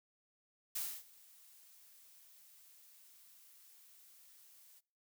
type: noise with ADSR envelope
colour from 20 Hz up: blue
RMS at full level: -38 dBFS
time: 0.75-4.81 s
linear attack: 10 ms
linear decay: 270 ms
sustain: -24 dB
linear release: 29 ms
effects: noise-tail reverb RT60 0.5 s tail -25 dB re dry